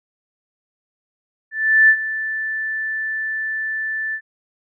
sine tone with ADSR envelope, 1760 Hz, A6, in tune, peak -7 dBFS, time 1.51-4.21 s, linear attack 380 ms, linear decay 68 ms, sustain -14 dB, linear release 69 ms, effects none

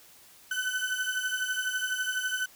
35% pulse beating tone pair, 1504 / 1516 Hz, F#6 / F#6, +28 / +42 cents, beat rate 12 Hz, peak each -30 dBFS, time 0.51-2.46 s, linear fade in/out 5 ms, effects white hiss -55 dBFS RMS until 2.55 s

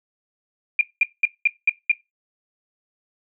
sine tone bursts, 2403 Hz, D7, 39 cents sharp, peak -12 dBFS, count 6, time 0.79-1.916 s, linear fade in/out 2 ms, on 21 ms, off 200 ms, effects noise-tail reverb RT60 0.2 s tail -18 dB re dry

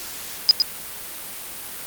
sine tone with echo, 4978 Hz, D#8, in tune, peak -6 dBFS, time 0.49-0.51 s, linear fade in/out 0 ms, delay 110 ms, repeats 1, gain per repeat -7 dB, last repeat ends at 0.62 s, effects white hiss -34 dBFS RMS until 1.86 s + Opus 48 kbps

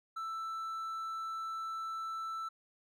triangle tone, 1325 Hz, E6, 9 cents sharp, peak -35 dBFS, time 0.16-2.49 s, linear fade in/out 10 ms, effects none

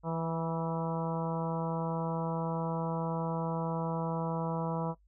harmonic tone with a mistuned harmonic, 164.6 Hz, E3, 2 cents flat, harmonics 1 / 2 / 3 / 4 / 5 / 6 / 7 / 8, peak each -33 / -43 / -38 / -40 / -42 / -40 / -46 / -47 dBFS, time 0.03-4.95 s, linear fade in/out 50 ms, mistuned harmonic 6, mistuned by -19 cents, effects noise-tail reverb RT60 0.1 s tail -21 dB re dry + added 50 Hz sine -62 dBFS peak until 5.07 s

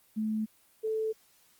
sine tone pair in turn, 217 / 438.9 Hz, A3 / A4, -24 / -4 cents, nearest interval octave, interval 1220 cents, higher second, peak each -28 dBFS, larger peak neither, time 0.16-0.46 / 0.83-1.13 s, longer neither, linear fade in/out 20 ms, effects white hiss -64 dBFS RMS until 1.59 s + Opus 24 kbps

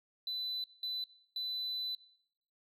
sine tone bursts at uneven times, 4000 Hz, B7, 21 cents sharp, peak -33 dBFS, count 3, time 0.27-0.64 / 0.83-1.04 / 1.36-1.95 s, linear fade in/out 2 ms, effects noise-tail reverb RT60 0.7 s tail -19 dB re dry + tanh soft clip ceiling -33 dBFS

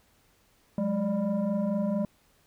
sine tone with frequency modulation, 207.7 Hz, G#3, in tune, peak -24 dBFS, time 0.78-2.05 s, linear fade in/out 2 ms, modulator 391 Hz, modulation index 0.97, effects tanh soft clip ceiling -20 dBFS + pink hiss -65 dBFS RMS until 2.46 s

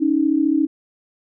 sine tone pair together, 280.2 / 314.5 Hz, C#4 / D#4, +19 / +19 cents, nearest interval major second, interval 200 cents, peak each -18 / -17 dBFS, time 0-0.67 s, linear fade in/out 20 ms, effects none

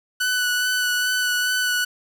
sawtooth tone with vibrato, 1488 Hz, F#6, 9 cents sharp, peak -16 dBFS, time 0.2-1.85 s, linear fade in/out 10 ms, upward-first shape sine, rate 2.4 Hz, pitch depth 16 cents each way, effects 8-bit

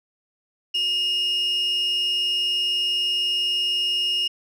sine tone pair together, 2854 / 5340 Hz, F7 / E8, +37 / +22 cents, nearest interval major seventh, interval 1085 cents, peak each -19 / -28 dBFS, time 0.74-4.28 s, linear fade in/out 10 ms, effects tanh soft clip ceiling -17 dBFS

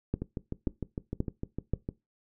two click trains, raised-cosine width 3 ms, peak -15 / -20 dBFS, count 4 / 12, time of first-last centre 0.14-1.736 / 0.22-1.889 s, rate 1.88 / 6.59 Hz, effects noise-tail reverb RT60 0.2 s tail -19 dB re dry

